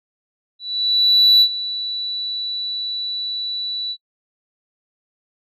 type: tone with ADSR envelope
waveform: sine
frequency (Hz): 3951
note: B7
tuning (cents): 0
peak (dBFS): -6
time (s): 0.59-3.97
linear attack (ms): 820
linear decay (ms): 72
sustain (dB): -16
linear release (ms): 60
effects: noise-tail reverb RT60 0.1 s tail -25 dB re dry + tanh soft clip ceiling -6 dBFS